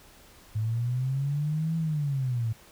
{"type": "linear two-way sweep", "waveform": "sine", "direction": "up then down", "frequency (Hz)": [106.2, 164.81, 109.4], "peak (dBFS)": -25, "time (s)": [0.55, 2.53], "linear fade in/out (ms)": 10, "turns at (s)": 1.77, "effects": ["pink hiss -54 dBFS RMS until 2.71 s"]}